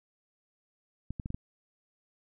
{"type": "clicks", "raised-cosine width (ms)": 5, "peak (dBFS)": -23, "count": 5, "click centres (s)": [1.106, 1.198, 1.259, 1.304, 1.345], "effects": []}